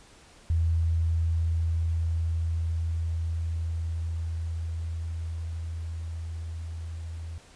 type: tone with level ramp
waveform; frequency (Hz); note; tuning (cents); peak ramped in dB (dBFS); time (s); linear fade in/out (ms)
sine; 82.41; E2; 0; -21 to -34; 0.5-7.38; 0
effects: pink hiss -54 dBFS RMS until 7.55 s + resampled to 22050 Hz